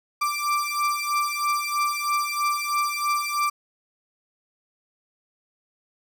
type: beating tone pair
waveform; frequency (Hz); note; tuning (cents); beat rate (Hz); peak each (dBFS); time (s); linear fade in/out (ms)
35% pulse; 1174.7 / 1177.8; D6 / D6; 0 / +5; 3.1; -24; 0.21-3.5; 10
effects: none